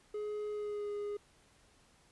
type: tone with pitch glide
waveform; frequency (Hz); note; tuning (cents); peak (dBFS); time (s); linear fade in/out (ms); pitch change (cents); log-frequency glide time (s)
triangle; 420.3 to 412.1; G#4 to G#4; +21 to -13; -34; 0.14-1.17; 5; -34; 0.5-0.9
effects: pink hiss -66 dBFS RMS until 2.11 s + resampled to 24000 Hz